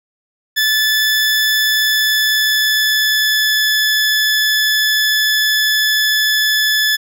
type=tone with pitch glide; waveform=20% pulse; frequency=1739 to 1727 Hz; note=A6 to A6; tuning=-21 to -33 cents; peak=-7 dBFS; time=0.56-6.97 s; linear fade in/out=20 ms; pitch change=-12 cents; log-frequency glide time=1.54-3.73 s; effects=none